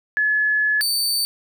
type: tone pair in turn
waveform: sine / sawtooth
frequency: 1709 / 4565 Hz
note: G#6 / D8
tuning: +49 / -50 cents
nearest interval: octave + perfect fourth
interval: 1701 cents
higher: second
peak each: -16 dBFS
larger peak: neither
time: 0.17-0.81 / 0.81-1.25 s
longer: first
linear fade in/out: 0 ms
effects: none